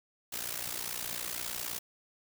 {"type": "noise with amplitude modulation", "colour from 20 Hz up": "white", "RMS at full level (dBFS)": -34, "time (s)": [0.32, 1.79], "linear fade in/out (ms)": 10, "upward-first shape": "sine", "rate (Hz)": 59.7, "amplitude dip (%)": 80, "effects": []}